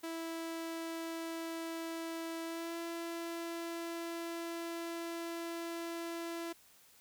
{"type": "tone with pitch glide", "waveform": "sawtooth", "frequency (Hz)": [329.3, 336], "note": ["E4", "E4"], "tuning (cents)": [-2, 33], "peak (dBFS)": -35, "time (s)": [0.03, 6.53], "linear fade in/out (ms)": 10, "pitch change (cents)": 35, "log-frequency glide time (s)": [2.44, 2.77], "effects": ["white hiss -63 dBFS RMS until 7 s"]}